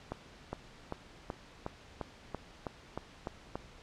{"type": "accelerating click train", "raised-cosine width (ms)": 1, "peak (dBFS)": -22, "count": 11, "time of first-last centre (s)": [0.12, 3.555], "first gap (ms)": 410, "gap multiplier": 0.96, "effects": ["pink hiss -55 dBFS RMS until 3.82 s", "low-pass 5000 Hz 12 dB/octave"]}